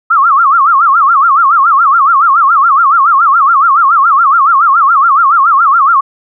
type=tone with vibrato; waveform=sine; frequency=1222 Hz; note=D#6; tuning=32 cents flat; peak=-4 dBFS; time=0.1-6.01 s; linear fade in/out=10 ms; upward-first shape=sine; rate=7.1 Hz; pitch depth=230 cents each way; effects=none